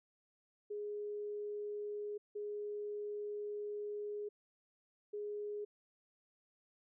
sine tone bursts at uneven times, 415.3 Hz, G#4, in tune, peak -39 dBFS, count 3, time 0.7-2.18 / 2.35-4.29 / 5.13-5.65 s, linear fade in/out 10 ms, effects none

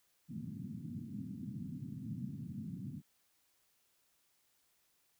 white band-pass noise, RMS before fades -44 dBFS, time 0.28-3.02 s, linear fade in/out 50 ms, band 100 to 250 Hz, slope 48 dB/octave, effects white hiss -75 dBFS RMS until 5.19 s

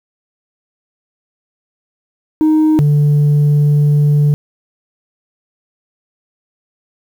sine tone pair in turn, 311.1 / 146.82 Hz, D#4 / D3, 0 / 0 cents, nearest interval octave + minor second, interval 1300 cents, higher first, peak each -5 dBFS, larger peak neither, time 2.41-2.79 / 2.79-4.34 s, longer second, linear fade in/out 0 ms, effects tanh soft clip ceiling -7 dBFS + 7-bit

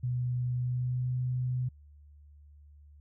sine tone with pitch glide, 124 to 126.17 Hz, B2 to B2, +7 to +37 cents, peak -28 dBFS, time 0.03-1.69 s, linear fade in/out 10 ms, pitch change +30 cents, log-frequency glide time 0.56-1.11 s, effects added 73 Hz sine -52 dBFS peak until 3 s

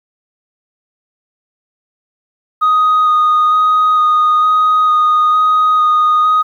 sine tone with vibrato, 1243 Hz, D#6, 2 cents flat, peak -6 dBFS, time 2.61-6.43 s, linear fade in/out 20 ms, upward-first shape square, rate 1.1 Hz, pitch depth 10 cents each way, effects tanh soft clip ceiling -6 dBFS + 8-bit

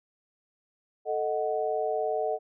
sine chord, D# diminished, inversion second, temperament equal, 440 / 622.3 / 740 Hz, A4 / D#5 / F#5, 0 / 0 / 0 cents, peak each -30 / -30 / -31 dBFS, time 1.05-2.39 s, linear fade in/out 50 ms, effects none

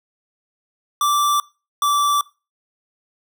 square tone pair in turn, 1170 / 1162.6 Hz, D6 / D6, -7 / -18 cents, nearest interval unison, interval 11 cents, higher first, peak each -16 dBFS, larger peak neither, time 1.01-1.4 / 1.82-2.21 s, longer neither, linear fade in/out 2 ms, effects noise-tail reverb RT60 0.3 s tail -21 dB re dry

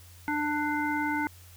harmonic tone, 297.1 Hz, D4, 20 cents sharp, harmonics 1 / 3 / 5 / 7, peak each -30 / -31 / -33 / -35 dBFS, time 0.28-1.27 s, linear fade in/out 0 ms, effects added 88 Hz sine -50 dBFS peak until 1.56 s + white hiss -55 dBFS RMS until 1.56 s

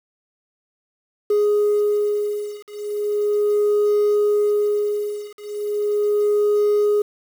sine beating tone pair, 415.3 / 415.67 Hz, G#4 / G#4, 0 / +2 cents, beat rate 0.37 Hz, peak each -18 / -18 dBFS, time 1.3-7.02 s, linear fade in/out 5 ms, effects tanh soft clip ceiling -13 dBFS + 7-bit

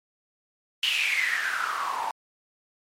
white noise with band-pass filter sweep, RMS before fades -27 dBFS, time 0.83-2.11 s, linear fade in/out 2 ms, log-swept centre 3000 to 860 Hz, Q 9, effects MP3 64 kbps

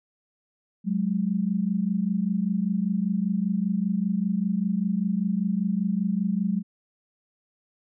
sine tone pair together, 185 / 210.1 Hz, F#3 / G#3, 0 / +20 cents, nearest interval major second, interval 220 cents, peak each -25 dBFS, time 0.84-6.63 s, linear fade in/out 50 ms, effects none

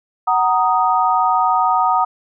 sine chord, D# minor, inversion first, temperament just, 746.7 / 933.4 / 1244.5 Hz, F#5 / A#5 / D#6, +16 / +2 / 0 cents, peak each -17 dBFS, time 0.27-2.05 s, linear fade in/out 10 ms, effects none

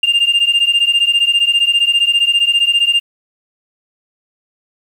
sine beating tone pair, 2794 / 2809 Hz, F7 / F7, 0 / +9 cents, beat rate 15 Hz, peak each -11 dBFS, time 0.03-3 s, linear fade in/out 5 ms, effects tanh soft clip ceiling -7 dBFS + 7-bit

